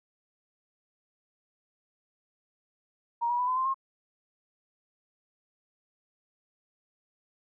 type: tone with pitch steps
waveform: sine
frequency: 941 / 965.8 / 991.2 / 1017.3 / 1044.1 / 1071.6 Hz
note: A#5 / B5 / B5 / C6 / C6 / C6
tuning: +16 / -39 / +6 / -49 / -4 / +41 cents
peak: -25 dBFS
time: 3.21-3.744 s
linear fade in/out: 20 ms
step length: 89 ms
effects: none